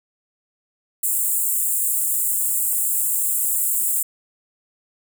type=high-pass noise; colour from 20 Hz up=pink; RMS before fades=-21 dBFS; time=1.03-4.03 s; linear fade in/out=5 ms; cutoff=7400 Hz; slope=96 dB/octave; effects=none